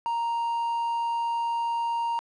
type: tone with quantisation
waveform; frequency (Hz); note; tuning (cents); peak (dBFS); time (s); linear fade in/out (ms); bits
triangle; 932.3; A#5; 0; -23; 0.06-2.19; 0; 8
effects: low-pass 6000 Hz 12 dB/octave

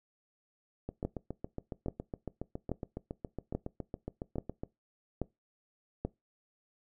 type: two click trains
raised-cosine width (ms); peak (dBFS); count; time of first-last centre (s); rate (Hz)
2; -19 / -24; 7 / 28; 1.05-6.05 / 0.89-4.635; 1.2 / 7.21
effects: noise-tail reverb RT60 0.2 s tail -21 dB re dry

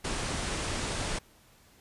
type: low-pass noise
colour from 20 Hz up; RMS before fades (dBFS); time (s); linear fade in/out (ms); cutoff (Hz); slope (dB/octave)
pink; -33; 0.04-1.19; 10; 9900; 96
effects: pink hiss -60 dBFS RMS until 1.8 s + resampled to 32000 Hz

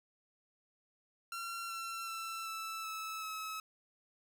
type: tone with pitch steps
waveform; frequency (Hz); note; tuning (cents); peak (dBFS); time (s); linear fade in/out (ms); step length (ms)
sawtooth; 1367 / 1351.3 / 1335.8 / 1320.4 / 1305.3 / 1290.3; F6 / E6 / E6 / E6 / E6 / E6; -37 / +43 / +23 / +2 / -17 / -37; -36; 1.32-3.6; 2; 380
effects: none

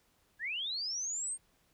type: linear sweep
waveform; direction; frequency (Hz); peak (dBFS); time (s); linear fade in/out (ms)
sine; up; 1610 to 8700; -34; 0.39-1.38; 50
effects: pink hiss -71 dBFS RMS until 1.73 s

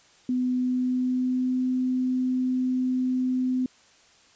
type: tone with pitch glide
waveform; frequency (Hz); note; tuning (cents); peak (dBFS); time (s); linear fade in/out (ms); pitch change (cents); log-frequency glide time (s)
sine; 251.5 to 255; B3 to C4; +32 to -44; -22; 0.29-3.66; 2; +24; 0.53-1.64
effects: white hiss -57 dBFS RMS until 4.35 s + resampled to 16000 Hz

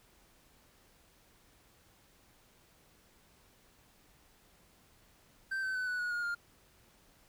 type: tone with pitch steps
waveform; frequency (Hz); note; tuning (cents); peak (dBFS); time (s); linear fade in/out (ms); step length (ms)
triangle; 1560 / 1533.2 / 1506.9 / 1481 / 1455.5 / 1430.5 / 1406; G6 / G6 / F#6 / F#6 / F#6 / F6 / F6; -9 / -39 / +31 / +1 / -29 / +41 / +11; -31; 5.51-6.35; 10; 120
effects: pink hiss -65 dBFS RMS until 7.28 s

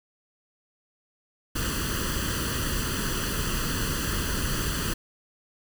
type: noise with comb filter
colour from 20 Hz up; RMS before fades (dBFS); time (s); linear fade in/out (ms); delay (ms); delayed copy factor
pink; -28; 1.55-4.94; 10; 0.66; +0.8
effects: none

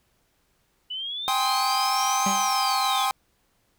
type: exponential two-way sweep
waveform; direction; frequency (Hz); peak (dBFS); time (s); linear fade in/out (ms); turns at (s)
sine; up then down; 2960 to 6600 to 3299; -29; 0.9-3.06; 10; 2.31
type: chord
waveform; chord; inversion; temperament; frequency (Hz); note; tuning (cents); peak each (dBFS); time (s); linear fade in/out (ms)
45% pulse; Ab major seventh; third; equal with one note detuned; 784 / 830.6 / 1046.5 / 1263.3; G5 / Ab5 / C6 / Eb6; 0 / 0 / 0 / +26; -26 / -31 / -26 / -30; 1.28-3.11; 0
type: tone with exponential decay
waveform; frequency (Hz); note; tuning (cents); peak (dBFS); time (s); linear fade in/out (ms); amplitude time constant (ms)
45% pulse; 196.4; G3; +4; -23; 2.26-2.53; 5; 57
effects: pink hiss -68 dBFS RMS until 3.78 s

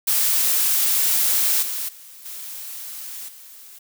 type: noise with level steps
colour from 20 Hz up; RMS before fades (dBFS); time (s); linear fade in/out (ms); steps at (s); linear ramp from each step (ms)
blue; -19 / -27 / -43 / -34 / -43; 0.07-3.79; 10; 1.62 / 1.88 / 2.25 / 3.28; 10
effects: none

